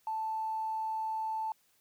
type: tone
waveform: triangle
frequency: 880 Hz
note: A5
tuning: in tune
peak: -28 dBFS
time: 0.07-1.52 s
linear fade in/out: 2 ms
effects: tanh soft clip ceiling -30 dBFS + white hiss -70 dBFS RMS until 1.8 s